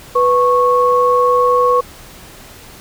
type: tone pair together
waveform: sine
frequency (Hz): 493.9 / 1101.1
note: B4 / C#6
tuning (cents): 0 / -12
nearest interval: octave + major second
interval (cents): 1388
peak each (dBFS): -12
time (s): 0.15-1.81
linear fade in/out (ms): 10
effects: pink hiss -38 dBFS RMS until 2.8 s